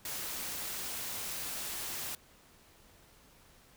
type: noise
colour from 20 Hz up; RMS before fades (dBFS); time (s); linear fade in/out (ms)
white; -39; 0.05-2.15; 2
effects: pink hiss -61 dBFS RMS until 3.76 s